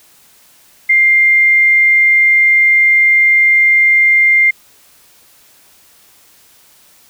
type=tone; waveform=sine; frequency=2100 Hz; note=C7; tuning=6 cents sharp; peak=-6 dBFS; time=0.89-4.51 s; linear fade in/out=10 ms; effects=white hiss -47 dBFS RMS until 7.09 s